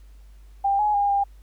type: tone with pitch steps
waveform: sine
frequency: 794 / 840 / 810 / 800 Hz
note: G5 / G#5 / G#5 / G5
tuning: +22 / +19 / -43 / +35 cents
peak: -18 dBFS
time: 0.64-1.24 s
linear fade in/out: 10 ms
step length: 150 ms
effects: added 50 Hz sine -44 dBFS peak until 1.42 s + pink hiss -63 dBFS RMS until 1.42 s